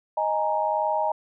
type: chord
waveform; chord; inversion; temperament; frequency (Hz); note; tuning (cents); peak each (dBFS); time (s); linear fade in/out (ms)
sine; D# suspended fourth; none; equal; 622.3 / 830.6 / 932.3; D#5 / G#5 / A#5; 0 / 0 / 0; -26; 0.17-1.12; 5
effects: none